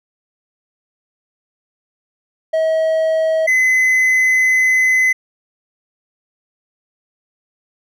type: tone pair in turn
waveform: triangle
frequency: 640 / 2032 Hz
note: D#5 / B6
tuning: +49 / +49 cents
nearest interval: octave + minor sixth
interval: 2000 cents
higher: second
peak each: -11 / -9 dBFS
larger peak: second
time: 2.53-3.47 / 3.47-5.13 s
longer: second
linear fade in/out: 10 ms
effects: none